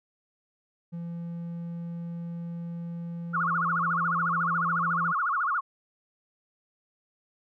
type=tone; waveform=triangle; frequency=170 Hz; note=F3; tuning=46 cents flat; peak=-31 dBFS; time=0.92-5.13 s; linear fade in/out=20 ms
type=tone with vibrato; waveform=sine; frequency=1256 Hz; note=D#6; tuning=16 cents sharp; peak=-24 dBFS; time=3.33-5.61 s; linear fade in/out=20 ms; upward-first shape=sine; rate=14 Hz; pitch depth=260 cents each way
effects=none